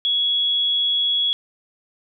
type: tone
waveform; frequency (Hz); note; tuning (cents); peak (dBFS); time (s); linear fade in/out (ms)
sine; 3352; G#7; +15; -17; 0.05-1.33; 0
effects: none